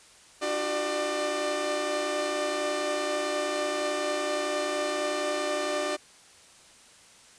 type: tone cluster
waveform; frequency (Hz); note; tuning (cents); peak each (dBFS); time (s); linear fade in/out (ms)
sawtooth; 296.9 / 349.4 / 380.2 / 598; D4 / F4 / F#4 / D5; +19 / +1 / +47 / +31; -33 / -34 / -30 / -25; 0.41-5.97; 20
effects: white hiss -54 dBFS RMS until 7.38 s + resampled to 22050 Hz